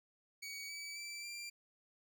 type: tone with pitch steps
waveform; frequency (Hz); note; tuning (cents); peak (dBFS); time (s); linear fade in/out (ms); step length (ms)
20% pulse; 2255 / 2293 / 2332 / 2371; C#7 / D7 / D7 / D7; +29 / -42 / -13 / +16; -39; 0.42-1.5; 10; 270
effects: none